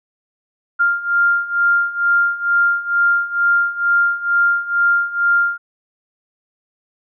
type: beating tone pair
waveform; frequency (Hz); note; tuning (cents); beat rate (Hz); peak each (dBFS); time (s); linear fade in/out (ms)
sine; 1396.9 / 1399.1; F6 / F6; 0 / +3; 2.2; -18 / -15; 0.79-5.58; 20
effects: none